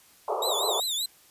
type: band-pass noise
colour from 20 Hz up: pink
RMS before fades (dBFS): -29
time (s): 0.28-0.8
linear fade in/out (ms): 2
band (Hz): 380 to 1200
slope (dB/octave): 96
type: tone with vibrato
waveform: sawtooth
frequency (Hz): 3729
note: A#7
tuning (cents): 0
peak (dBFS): -24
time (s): 0.42-1.06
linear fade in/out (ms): 5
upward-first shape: triangle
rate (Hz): 5.2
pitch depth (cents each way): 170
effects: white hiss -57 dBFS RMS until 1.3 s + resampled to 32000 Hz